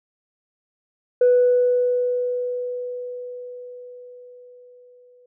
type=tone with exponential decay; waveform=sine; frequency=493.9 Hz; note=B4; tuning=in tune; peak=-10 dBFS; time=1.21-5.26 s; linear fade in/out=5 ms; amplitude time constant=880 ms; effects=tanh soft clip ceiling -9 dBFS